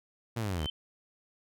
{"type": "linear sweep", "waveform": "sawtooth", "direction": "down", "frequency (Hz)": [120.6, 68.6], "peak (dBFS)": -27, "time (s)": [0.36, 0.67], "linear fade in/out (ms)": 10}
{"type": "tone with exponential growth", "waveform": "sine", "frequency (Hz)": 3086, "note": "G7", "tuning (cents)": -28, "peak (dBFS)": -30, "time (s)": [0.51, 0.7], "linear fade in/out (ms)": 5, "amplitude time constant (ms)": 40}
{"effects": []}